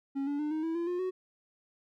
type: tone with pitch steps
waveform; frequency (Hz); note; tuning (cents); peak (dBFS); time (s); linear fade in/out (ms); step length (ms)
triangle; 275 / 287 / 299.5 / 312.6 / 326.3 / 340.5 / 355.4 / 370.9; C#4 / D4 / D4 / D#4 / E4 / F4 / F4 / F#4; -14 / -40 / +34 / +8 / -18 / -44 / +30 / +4; -28; 0.15-1.11; 20; 120
effects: none